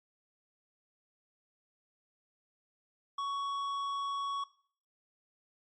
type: tone with tanh clipping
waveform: triangle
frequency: 1117 Hz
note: C#6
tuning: 13 cents sharp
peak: -34 dBFS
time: 3.18-4.44 s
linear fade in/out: 5 ms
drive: 13 dB
effects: noise-tail reverb RT60 0.5 s tail -19 dB re dry + MP3 48 kbps